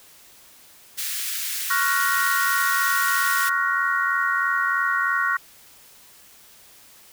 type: high-pass noise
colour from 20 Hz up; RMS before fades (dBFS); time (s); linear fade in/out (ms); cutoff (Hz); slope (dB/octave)
white; -28; 0.97-3.5; 20; 1600; 24
type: chord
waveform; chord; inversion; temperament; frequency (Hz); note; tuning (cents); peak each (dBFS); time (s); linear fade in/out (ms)
sine; Gb major seventh; second; equal with one note detuned; 1108.7 / 1396.9 / 1480 / 1882; Db6 / F6 / Gb6 / Bb6; 0 / 0 / 0 / +16; -25; 1.7-5.37; 5
effects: white hiss -50 dBFS RMS until 7.12 s